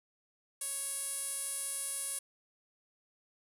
sawtooth tone with band-pass filter, 554.4 Hz, C#5, in tune, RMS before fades -38 dBFS, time 0.61-2.19 s, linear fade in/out 5 ms, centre 10000 Hz, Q 5.9, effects none

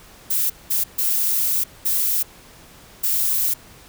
violet noise bursts at uneven times, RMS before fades -20 dBFS, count 5, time 0.3-0.5 / 0.7-0.84 / 0.98-1.64 / 1.85-2.23 / 3.03-3.54 s, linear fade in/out 10 ms, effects pink hiss -46 dBFS RMS until 3.88 s

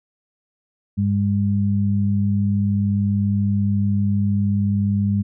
sine tone pair together, 100.8 / 201.3 Hz, G2 / G3, +49 / +46 cents, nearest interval octave, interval 1197 cents, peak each -19 dBFS, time 0.97-5.23 s, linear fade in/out 20 ms, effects none

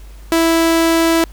sawtooth tone, 329.6 Hz, E4, in tune, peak -7 dBFS, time 0.32-1.24 s, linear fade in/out 0 ms, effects added 50 Hz sine -33 dBFS peak until 1.32 s + pink hiss -47 dBFS RMS until 1.32 s

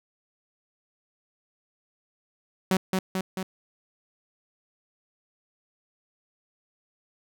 sawtooth tone with echo, 187.9 Hz, F#3, 27 cents sharp, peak -16 dBFS, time 2.71-2.77 s, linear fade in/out 2 ms, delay 220 ms, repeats 3, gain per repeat -3 dB, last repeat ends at 3.43 s, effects none

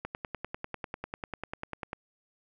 click train, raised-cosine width 0.5 ms, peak -20 dBFS, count 20, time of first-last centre 0.05-1.931 s, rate 10.1 Hz, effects none

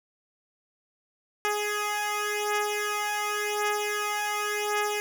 10% pulse beating tone pair, 416.4 / 417.3 Hz, G#4 / G#4, +5 / +8 cents, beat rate 0.9 Hz, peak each -23 / -20 dBFS, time 1.45-5 s, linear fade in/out 0 ms, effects none

